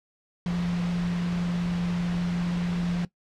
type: tone in noise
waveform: sine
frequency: 174.61 Hz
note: F3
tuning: in tune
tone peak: -24 dBFS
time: 0.46-3.05 s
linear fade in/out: 2 ms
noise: pink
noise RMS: -37 dBFS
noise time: 0.46-3.05 s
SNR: +10 dB
effects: noise-tail reverb RT60 0.1 s tail -18 dB re dry + low-pass 4000 Hz 12 dB/octave